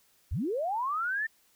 sine linear sweep, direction up, 45.46 to 1819 Hz, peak -28 dBFS, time 0.31-1.27 s, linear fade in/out 10 ms, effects white hiss -66 dBFS RMS until 1.55 s

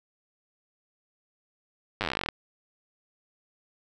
slowing click train, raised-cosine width 0.3 ms, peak -12 dBFS, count 18, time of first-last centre 2.01-2.288 s, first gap 9 ms, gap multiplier 1.07, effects none

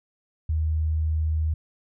sine tone, 78.5 Hz, D#2, 16 cents sharp, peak -21 dBFS, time 0.49-1.54 s, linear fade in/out 5 ms, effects none

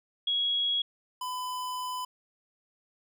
sine / square tone pair in turn, 3322 / 1004.9 Hz, G#7 / B5, 0 / +30 cents, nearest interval octave + major sixth, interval 2070 cents, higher first, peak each -25 / -33 dBFS, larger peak first, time 0.27-0.82 / 1.21-2.05 s, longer second, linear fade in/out 5 ms, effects none

